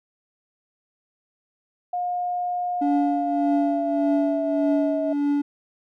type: tone with pitch glide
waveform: sine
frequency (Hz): 714 to 639.8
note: F5 to D#5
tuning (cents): +38 to +48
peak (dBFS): -23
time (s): 1.93-5.13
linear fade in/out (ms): 5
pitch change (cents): -190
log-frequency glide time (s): 2.93-4.82
type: tone with tremolo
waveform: triangle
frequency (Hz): 287.4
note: D4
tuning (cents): -37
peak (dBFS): -16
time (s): 2.81-5.42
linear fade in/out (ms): 10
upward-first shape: triangle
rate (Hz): 1.7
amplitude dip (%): 65
effects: none